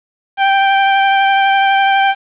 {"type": "tone with vibrato", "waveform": "sawtooth", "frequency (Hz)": 784, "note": "G5", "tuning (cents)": 0, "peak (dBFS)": -5, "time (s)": [0.37, 2.15], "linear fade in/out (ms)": 50, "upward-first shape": "triangle", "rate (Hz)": 12, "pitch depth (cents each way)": 14, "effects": ["resampled to 8000 Hz", "7-bit"]}